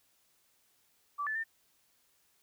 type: tone with pitch steps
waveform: sine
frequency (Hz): 1159 / 1745 / 1803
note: D6 / A6 / A6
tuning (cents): -23 / -15 / +42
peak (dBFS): -32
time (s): 1.18-1.441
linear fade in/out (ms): 20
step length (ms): 87
effects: white hiss -71 dBFS RMS until 2.42 s